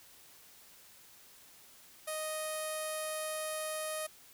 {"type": "tone with low-pass filter", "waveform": "sawtooth", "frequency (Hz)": 622.3, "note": "D#5", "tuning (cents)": 0, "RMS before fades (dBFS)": -38, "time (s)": [2.07, 4.07], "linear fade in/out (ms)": 10, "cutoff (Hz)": 11000, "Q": 6.8, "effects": ["white hiss -58 dBFS RMS until 4.33 s"]}